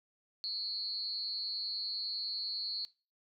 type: tone with amplitude modulation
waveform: sine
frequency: 4311 Hz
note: C#8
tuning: 49 cents flat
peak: -31 dBFS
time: 0.44-2.85 s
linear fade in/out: 0 ms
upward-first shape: sine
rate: 210 Hz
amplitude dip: 90%
effects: noise-tail reverb RT60 0.3 s tail -19 dB re dry